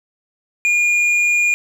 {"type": "tone with hard clipping", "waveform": "sine", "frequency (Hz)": 2426, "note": "D#7", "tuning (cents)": -44, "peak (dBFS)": -14, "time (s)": [0.65, 1.54], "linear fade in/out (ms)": 0, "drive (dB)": 5, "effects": []}